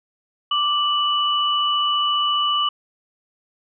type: tone pair together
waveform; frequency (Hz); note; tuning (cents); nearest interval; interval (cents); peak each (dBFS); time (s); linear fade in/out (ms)
sine; 1174.7 / 2960; D6 / F#7; 0 / 0; octave + major third; 1600; -20; 0.51-2.69; 5
effects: none